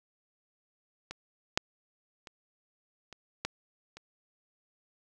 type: clicks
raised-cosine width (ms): 0.2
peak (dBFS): -22 / -7 / -28 / -28 / -14 / -29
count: 6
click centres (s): 1.11 / 1.575 / 2.272 / 3.127 / 3.45 / 3.97
effects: none